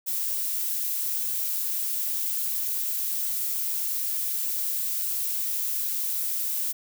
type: noise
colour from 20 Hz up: violet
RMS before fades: -28 dBFS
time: 0.06-6.73 s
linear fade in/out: 20 ms
effects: none